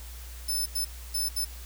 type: tone bursts at uneven times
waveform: 15% pulse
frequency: 5274 Hz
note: E8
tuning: in tune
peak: -21 dBFS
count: 4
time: 0.48-0.66 / 0.75-0.85 / 1.14-1.29 / 1.36-1.45 s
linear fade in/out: 10 ms
effects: added 60 Hz sine -40 dBFS peak until 1.65 s + white hiss -48 dBFS RMS until 1.65 s